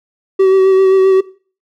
triangle tone with vibrato, 381.6 Hz, G4, 47 cents flat, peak -4 dBFS, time 0.39-1.21 s, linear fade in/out 10 ms, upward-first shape sine, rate 7.6 Hz, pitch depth 20 cents each way, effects noise-tail reverb RT60 0.4 s tail -19 dB re dry

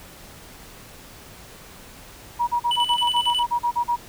sine tone bursts, 956 Hz, A#5, 43 cents sharp, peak -18 dBFS, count 13, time 2.39-3.964 s, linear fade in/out 20 ms, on 86 ms, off 38 ms
triangle tone with tremolo, 2982 Hz, F#7, 13 cents sharp, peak -18 dBFS, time 2.71-3.43 s, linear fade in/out 2 ms, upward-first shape square, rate 11 Hz, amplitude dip 55%
effects pink hiss -44 dBFS RMS until 4.08 s

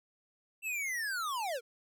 square linear sweep, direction down, 2701 to 440.8 Hz, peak -34 dBFS, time 0.62-1.61 s, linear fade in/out 50 ms, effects none

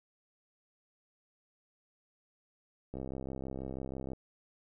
click train, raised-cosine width 2 ms, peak -27 dBFS, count 80, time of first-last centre 2.94-4.133 s, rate 66.2 Hz, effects none

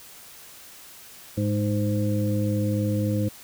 harmonic tone with a mistuned harmonic, 103.5 Hz, G#2, 5 cents flat, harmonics 1 / 2 / 3 / 5, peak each -24 / -27 / -29 / -31 dBFS, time 1.37-3.29 s, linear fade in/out 10 ms, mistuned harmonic 1, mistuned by +47 cents, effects white hiss -46 dBFS RMS until 3.43 s

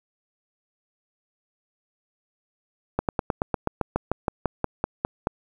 slowing click train, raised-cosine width 1 ms, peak -8 dBFS, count 16, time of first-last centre 2.99-5.271 s, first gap 98 ms, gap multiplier 1.06, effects 8-bit

